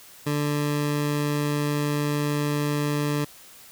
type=tone; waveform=20% pulse; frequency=146.83 Hz; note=D3; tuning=in tune; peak=-18 dBFS; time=0.26-3.25 s; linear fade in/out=10 ms; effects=white hiss -48 dBFS RMS until 3.71 s